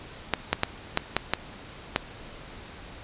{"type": "clicks", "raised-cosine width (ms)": 0.3, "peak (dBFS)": -5, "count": 7, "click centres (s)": [0.337, 0.53, 0.634, 0.974, 1.166, 1.336, 1.961], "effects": ["pink hiss -44 dBFS RMS until 3.03 s", "resampled to 8000 Hz"]}